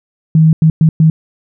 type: tone bursts at uneven times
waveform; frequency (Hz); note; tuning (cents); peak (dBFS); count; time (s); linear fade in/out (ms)
sine; 159; D#3; +38; -4; 4; 0.35-0.53 / 0.62-0.7 / 0.81-0.89 / 1-1.1; 2
effects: none